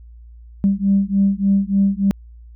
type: beating tone pair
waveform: sine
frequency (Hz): 195.7 / 199.1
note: G3 / G3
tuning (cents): -3 / +27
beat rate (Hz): 3.4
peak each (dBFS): -16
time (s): 0.64-2.11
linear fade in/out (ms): 0
effects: tanh soft clip ceiling -6 dBFS + added 58 Hz sine -38 dBFS peak until 2.55 s